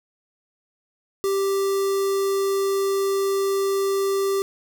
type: tone with notch filter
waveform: square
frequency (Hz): 392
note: G4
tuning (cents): 0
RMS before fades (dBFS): -22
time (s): 1.24-4.42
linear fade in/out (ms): 0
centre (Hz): 2400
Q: 0.97
effects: none